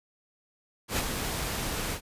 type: noise with ADSR envelope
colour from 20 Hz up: pink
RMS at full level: -26 dBFS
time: 0.88-2.01 s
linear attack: 100 ms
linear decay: 37 ms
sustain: -6 dB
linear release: 82 ms
effects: resampled to 32000 Hz